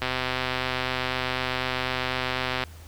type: click train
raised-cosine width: 0.3 ms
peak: -10 dBFS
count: 336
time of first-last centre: 0.02-2.637 s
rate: 128 Hz
effects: added 81 Hz sine -42 dBFS peak until 2.87 s + pink hiss -51 dBFS RMS until 2.87 s